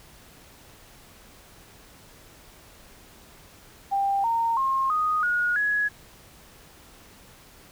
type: tone with pitch steps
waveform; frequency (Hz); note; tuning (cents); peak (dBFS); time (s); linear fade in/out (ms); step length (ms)
sine; 792 / 920.3 / 1069.5 / 1242.8 / 1444.2 / 1678.2; G5 / A#5 / C6 / D#6 / F#6 / G#6; +18 / -22 / +38 / -2 / -42 / +18; -21; 3.91-5.89; 20; 330
effects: pink hiss -51 dBFS RMS until 7.71 s